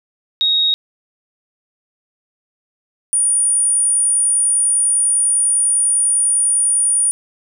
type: tone pair in turn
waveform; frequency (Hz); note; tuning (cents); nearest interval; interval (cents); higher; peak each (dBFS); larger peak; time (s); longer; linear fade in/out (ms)
sine; 3764 / 9485; A#7 / D9; +16 / +16; octave + major third; 1600; second; -12; neither; 0.41-0.74 / 3.13-7.11; second; 0
effects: none